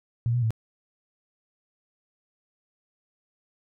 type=tone with pitch steps; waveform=sine; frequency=117.6 / 122.3 / 111.6 Hz; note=A#2 / B2 / A2; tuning=+16 / -16 / +25 cents; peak=-21 dBFS; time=0.26-0.506 s; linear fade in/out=0 ms; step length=82 ms; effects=none